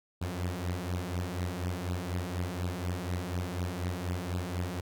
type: beating tone pair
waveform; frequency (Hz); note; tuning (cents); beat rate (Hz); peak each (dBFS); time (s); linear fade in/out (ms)
sawtooth; 87.31 / 91.41; F2 / F#2; 0 / -20; 4.1; -31; 0.21-4.81; 10
effects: none